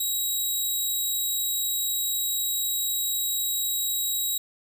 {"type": "tone", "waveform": "10% pulse", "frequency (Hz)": 3836, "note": "A#7", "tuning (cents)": 49, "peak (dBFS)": -17, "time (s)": [0, 4.38], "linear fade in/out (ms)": 5, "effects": []}